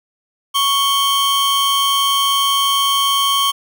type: tone pair together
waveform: 45% pulse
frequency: 1108.7 / 3136 Hz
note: C#6 / G7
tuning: 0 / 0 cents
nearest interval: octave + tritone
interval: 1800 cents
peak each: -16 dBFS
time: 0.54-3.52 s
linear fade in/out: 20 ms
effects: none